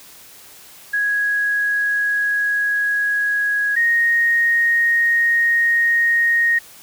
sine tone pair in turn, 1661.2 / 1864.6 Hz, G#6 / A#6, 0 / 0 cents, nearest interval major second, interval 200 cents, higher second, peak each -16 / -13 dBFS, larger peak second, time 0.93-3.76 / 3.76-6.59 s, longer neither, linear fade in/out 10 ms, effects white hiss -43 dBFS RMS until 6.82 s

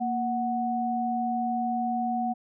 sine tone pair together, 233.5 / 740 Hz, A#3 / F#5, +3 / 0 cents, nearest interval octave + minor sixth, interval 1997 cents, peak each -29 / -27 dBFS, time 0-2.34 s, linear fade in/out 20 ms, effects none

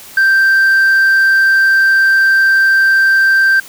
sine tone, 1568 Hz, G6, in tune, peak -4 dBFS, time 0.17-3.6 s, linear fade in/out 5 ms, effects tanh soft clip ceiling -6 dBFS + white hiss -35 dBFS RMS until 3.68 s

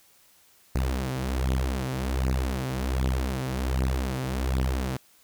sawtooth beating tone pair, 64.3 / 65.6 Hz, C2 / C2, -30 / +5 cents, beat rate 1.3 Hz, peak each -24 dBFS, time 0.75-4.97 s, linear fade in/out 5 ms, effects white hiss -59 dBFS RMS until 5.23 s

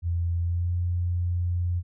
sine tone with pitch glide, 85.5 to 87.95 Hz, F2 to F2, -36 to +13 cents, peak -23 dBFS, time 0.02-1.83 s, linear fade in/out 50 ms, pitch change +49 cents, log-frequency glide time 0.41-0.73 s, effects none

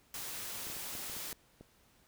white noise, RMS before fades -42 dBFS, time 0.14-1.33 s, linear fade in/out 2 ms
clicks, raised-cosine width 2 ms, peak -37 dBFS, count 8, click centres 0.669 / 0.7 / 0.767 / 0.952 / 1.098 / 1.167 / 1.328 / 1.61 s
effects pink hiss -67 dBFS RMS until 2.07 s

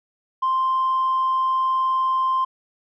triangle tone with tanh clipping, 1046.5 Hz, C6, in tune, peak -18 dBFS, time 0.42-2.45 s, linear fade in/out 10 ms, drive 5 dB, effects none

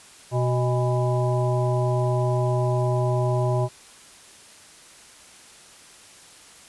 harmonic tone with a mistuned harmonic, 124.4 Hz, B2, 13 cents sharp, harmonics 1 / 3 / 5 / 7 / 8, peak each -21 / -28 / -27 / -33 / -33 dBFS, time 0.31-3.69 s, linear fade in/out 50 ms, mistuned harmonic 7, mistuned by -92 cents, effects white hiss -48 dBFS RMS until 6.68 s + resampled to 24000 Hz

